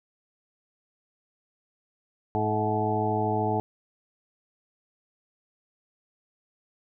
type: harmonic tone with a mistuned harmonic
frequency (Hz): 107.5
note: A2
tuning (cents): -40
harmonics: 1 / 2 / 3 / 4 / 6 / 7 / 8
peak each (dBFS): -30 / -33 / -33 / -30 / -34 / -30 / -30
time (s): 2.35-3.6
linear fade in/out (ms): 0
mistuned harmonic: 7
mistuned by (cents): -32
effects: none